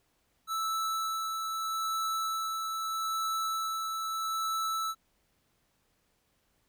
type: tone with tremolo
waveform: square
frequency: 1315 Hz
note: E6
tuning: 5 cents flat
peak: -30 dBFS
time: 0.47-4.95 s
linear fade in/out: 50 ms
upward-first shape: sine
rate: 0.79 Hz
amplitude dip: 30%
effects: pink hiss -73 dBFS RMS until 6.68 s